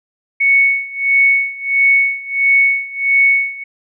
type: tone with tremolo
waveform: sine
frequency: 2217 Hz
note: C#7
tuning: in tune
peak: -7 dBFS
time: 0.4-3.64 s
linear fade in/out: 10 ms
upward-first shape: sine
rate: 1.5 Hz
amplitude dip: 90%
effects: none